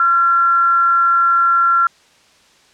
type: tone with frequency modulation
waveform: sine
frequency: 1366 Hz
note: F6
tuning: 39 cents flat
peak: -10 dBFS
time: 0-1.87 s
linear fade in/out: 2 ms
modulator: 313 Hz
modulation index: 0.22
effects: white hiss -51 dBFS RMS until 2.73 s + low-pass 6000 Hz 12 dB/octave